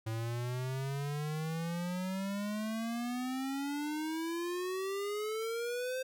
square exponential sweep, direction up, 110.4 to 523.3 Hz, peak -35 dBFS, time 0.06-6.03 s, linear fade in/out 10 ms, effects none

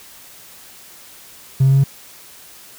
triangle tone with pitch steps, 133.6 / 134.92 / 136.25 / 137.59 Hz, C3 / C#3 / C#3 / C#3, +36 / -46 / -29 / -13 cents, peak -6 dBFS, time 1.6-1.84 s, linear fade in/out 10 ms, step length 60 ms, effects tanh soft clip ceiling -6 dBFS + white hiss -42 dBFS RMS until 2.78 s

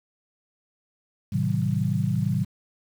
sine chord, A diminished seventh, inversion none, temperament just, 110 / 132 / 158.4 / 190.08 Hz, A2 / C3 / Eb3 / Gb3, 0 / +16 / +31 / +47 cents, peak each -27 dBFS, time 1.32-2.45 s, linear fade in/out 10 ms, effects 8-bit

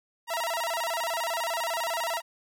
sawtooth tone with vibrato, 794 Hz, G5, 22 cents sharp, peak -24 dBFS, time 0.27-2.22 s, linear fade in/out 50 ms, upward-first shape square, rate 15 Hz, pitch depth 300 cents each way, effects none

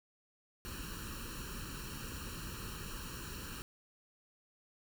pink noise with comb filter, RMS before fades -44 dBFS, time 0.65-3.62 s, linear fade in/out 0 ms, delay 0.71 ms, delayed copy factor +0.95, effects none

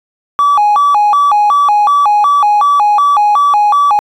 triangle tone with vibrato, 978 Hz, B5, 17 cents flat, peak -3 dBFS, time 0.39-3.99 s, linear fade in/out 0 ms, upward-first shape square, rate 2.7 Hz, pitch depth 280 cents each way, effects tanh soft clip ceiling -2 dBFS

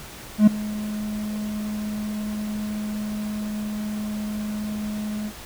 triangle tone with ADSR envelope, 211.5 Hz, G#3, 32 cents sharp, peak -5 dBFS, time 0.38-5.33 s, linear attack 92 ms, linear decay 6 ms, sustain -19 dB, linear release 71 ms, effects pink hiss -40 dBFS RMS until 5.45 s

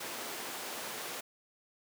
pink high-pass noise, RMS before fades -41 dBFS, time 0-1.21 s, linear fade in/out 10 ms, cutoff 360 Hz, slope 12 dB/octave, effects none

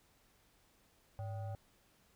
sine tone with frequency modulation, 103 Hz, G#2, 14 cents flat, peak -39 dBFS, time 1.19-1.55 s, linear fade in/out 0 ms, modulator 674 Hz, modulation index 0.56, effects pink hiss -70 dBFS RMS until 2.15 s

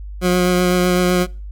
20% pulse tone with vibrato, 180 Hz, F#3, 47 cents flat, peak -8 dBFS, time 0.21-1.27 s, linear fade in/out 50 ms, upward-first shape sine, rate 7.9 Hz, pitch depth 14 cents each way, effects noise-tail reverb RT60 0.4 s tail -26 dB re dry + added 50 Hz sine -28 dBFS peak until 1.51 s

